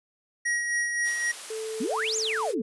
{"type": "tone with tremolo", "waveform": "square", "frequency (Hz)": 1900, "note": "A#6", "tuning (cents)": 33, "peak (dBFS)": -24, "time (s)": [0.45, 1.32], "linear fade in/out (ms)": 10, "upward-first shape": "sine", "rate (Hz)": 3.8, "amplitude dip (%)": 40}
{"type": "high-pass noise", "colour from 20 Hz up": "white", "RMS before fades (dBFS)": -39, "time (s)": [1.03, 2.55], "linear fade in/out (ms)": 50, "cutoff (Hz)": 480, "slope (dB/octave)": 12}
{"type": "tone", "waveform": "sine", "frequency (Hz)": 440, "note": "A4", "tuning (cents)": 0, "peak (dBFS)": -31, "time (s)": [1.5, 2.62], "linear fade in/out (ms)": 5}
{"type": "exponential two-way sweep", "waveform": "sine", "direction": "up then down", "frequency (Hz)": [201.8, 7470, 201.8], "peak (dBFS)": -26, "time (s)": [1.8, 2.62], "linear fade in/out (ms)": 10, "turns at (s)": 2.17}
{"effects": ["resampled to 24000 Hz"]}